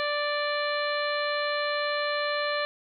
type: harmonic tone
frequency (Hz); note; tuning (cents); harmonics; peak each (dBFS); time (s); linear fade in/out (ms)
587.3; D5; 0; 1 / 2 / 3 / 4 / 5 / 6 / 7; -29 / -32 / -32 / -37 / -40 / -41 / -36; 0-2.65; 0
effects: none